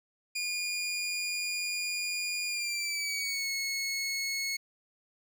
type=tone with pitch glide; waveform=20% pulse; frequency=2429 to 2189 Hz; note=D#7 to C#7; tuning=-42 to -22 cents; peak=-26 dBFS; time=0.35-4.57 s; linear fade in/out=10 ms; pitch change=-180 cents; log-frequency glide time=2.47-3.5 s; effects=none